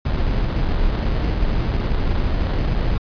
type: noise with sample-and-hold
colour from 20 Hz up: brown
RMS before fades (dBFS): -19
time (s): 0.05-2.98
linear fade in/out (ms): 5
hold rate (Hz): 2450
effects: resampled to 11025 Hz